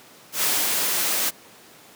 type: noise with ADSR envelope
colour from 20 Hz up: white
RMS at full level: -21 dBFS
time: 0.32-1.31 s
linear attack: 110 ms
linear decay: 240 ms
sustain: -2 dB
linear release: 24 ms
effects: pink hiss -48 dBFS RMS until 1.95 s + high-pass 200 Hz 12 dB/octave